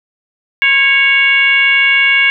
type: tone with frequency modulation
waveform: sine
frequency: 2217 Hz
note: C#7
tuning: in tune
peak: -7 dBFS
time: 0.62-2.3 s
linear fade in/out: 0 ms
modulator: 575 Hz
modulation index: 0.98
effects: none